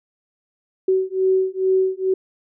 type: beating tone pair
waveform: sine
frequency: 376.5 / 378.8 Hz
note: F#4 / F#4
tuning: +30 / +41 cents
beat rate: 2.3 Hz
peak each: -19 dBFS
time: 0.88-2.14 s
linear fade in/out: 5 ms
effects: none